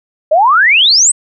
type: exponential sweep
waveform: sine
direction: up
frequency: 586 to 8520 Hz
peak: -5 dBFS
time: 0.31-1.12 s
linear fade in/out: 10 ms
effects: none